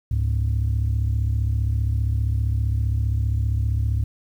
sine tone pair together, 70.61 / 105.8 Hz, C#2 / G#2, +33 / +33 cents, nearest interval perfect fifth, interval 700 cents, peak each -20 dBFS, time 0.11-4.04 s, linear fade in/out 5 ms, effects tanh soft clip ceiling -15 dBFS + 9-bit

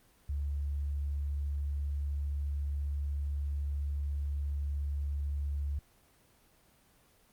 sine tone, 71.5 Hz, D2, 46 cents flat, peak -31 dBFS, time 0.29-5.79 s, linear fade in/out 5 ms, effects pink hiss -65 dBFS RMS until 7.32 s + Opus 24 kbps

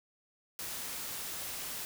white noise, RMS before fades -40 dBFS, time 0.59-1.85 s, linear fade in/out 0 ms, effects none

